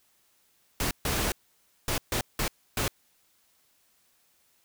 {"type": "noise bursts at uneven times", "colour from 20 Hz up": "pink", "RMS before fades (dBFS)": -28, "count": 6, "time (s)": [[0.8, 0.91], [1.05, 1.32], [1.88, 1.98], [2.12, 2.21], [2.39, 2.48], [2.77, 2.88]], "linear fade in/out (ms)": 2, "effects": ["white hiss -67 dBFS RMS until 4.64 s"]}